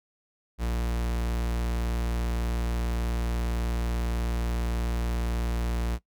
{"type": "tone", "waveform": "45% pulse", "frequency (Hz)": 58.27, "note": "A#1", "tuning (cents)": 0, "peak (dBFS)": -26, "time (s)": [0.58, 5.99], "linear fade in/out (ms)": 50, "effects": ["noise-tail reverb RT60 0.1 s tail -18 dB re dry"]}